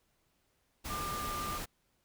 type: tone in noise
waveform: sine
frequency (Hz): 1196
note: D6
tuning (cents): +31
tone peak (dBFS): -37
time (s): 0.89-1.59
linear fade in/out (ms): 20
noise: pink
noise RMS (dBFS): -40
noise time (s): 0.84-1.66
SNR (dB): 0
effects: pink hiss -75 dBFS RMS until 2.04 s